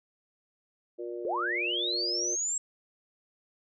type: harmonic tone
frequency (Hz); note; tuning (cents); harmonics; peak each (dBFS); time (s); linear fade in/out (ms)
118.6; A#2; +30; 3 / 4 / 5; -36 / -40 / -43; 0.98-2.36; 20
type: linear sweep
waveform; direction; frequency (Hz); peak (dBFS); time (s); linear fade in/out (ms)
sine; up; 398.6 to 7640; -28; 1.25-2.58; 2
effects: none